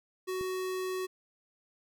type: tone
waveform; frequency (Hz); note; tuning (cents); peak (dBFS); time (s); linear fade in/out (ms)
square; 372.2; F#4; +10; -33; 0.27-1.07; 20
type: click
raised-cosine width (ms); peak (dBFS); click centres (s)
3; -31; 0.411
effects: none